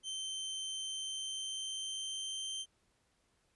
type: tone with pitch glide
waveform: sawtooth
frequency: 3108 to 3130 Hz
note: G7 to G7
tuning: -16 to -3 cents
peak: -35 dBFS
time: 0.03-2.66 s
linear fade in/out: 50 ms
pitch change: +13 cents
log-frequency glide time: 0.66-2.5 s
effects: pink hiss -75 dBFS RMS until 3.55 s + resampled to 24000 Hz